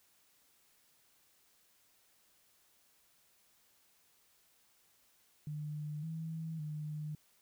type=tone with pitch steps; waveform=sine; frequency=150.1 / 161.4 / 151.6 Hz; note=D3 / E3 / D#3; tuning=+38 / -36 / -45 cents; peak=-38 dBFS; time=5.47-7.15 s; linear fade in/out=2 ms; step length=560 ms; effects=white hiss -70 dBFS RMS until 7.41 s